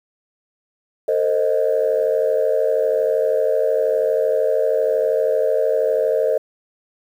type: chord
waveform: sine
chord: A diminished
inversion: none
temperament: equal with one note detuned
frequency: 450.5 / 523.3 / 622.3 Hz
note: A4 / C5 / Eb5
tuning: +41 / 0 / 0 cents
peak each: -19 dBFS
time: 1.08-6.38 s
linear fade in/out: 5 ms
effects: tanh soft clip ceiling -8 dBFS + 8-bit